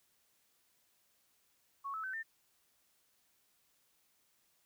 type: tone with pitch steps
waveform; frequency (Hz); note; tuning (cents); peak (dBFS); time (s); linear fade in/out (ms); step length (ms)
sine; 1108.7 / 1303.3 / 1532.1 / 1801.1; C#6 / E6 / G6 / A6; 0 / -20 / -40 / +40; -38; 1.84-2.232; 20; 98
effects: white hiss -74 dBFS RMS until 4.65 s